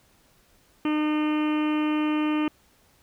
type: harmonic tone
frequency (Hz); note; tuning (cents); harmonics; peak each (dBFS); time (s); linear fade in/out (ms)
303.9; D#4; -41; 1 / 2 / 3 / 4 / 5 / 6 / 7 / 8 / 9 / 10; -22 / -38 / -36 / -35 / -45 / -43 / -43 / -40 / -41 / -42; 0.85-2.48; 2
effects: pink hiss -61 dBFS RMS until 3.02 s